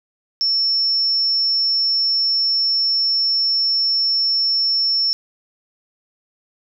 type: tone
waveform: sine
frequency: 5400 Hz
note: E8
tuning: 41 cents sharp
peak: -15 dBFS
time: 0.41-5.13 s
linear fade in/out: 0 ms
effects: none